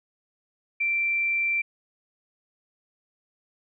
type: tone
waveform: sine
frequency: 2350 Hz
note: D7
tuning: 1 cent sharp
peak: -22 dBFS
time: 0.8-1.62 s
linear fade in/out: 10 ms
effects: none